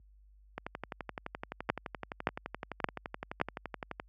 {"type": "two click trains", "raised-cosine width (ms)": 0.5, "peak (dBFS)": [-22, -11], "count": [41, 4], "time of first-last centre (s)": [[0.58, 3.999], [1.7, 3.414]], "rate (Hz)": [11.7, 1.75], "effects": ["added 50 Hz sine -45 dBFS peak until 4.08 s", "high-pass 100 Hz 12 dB/octave"]}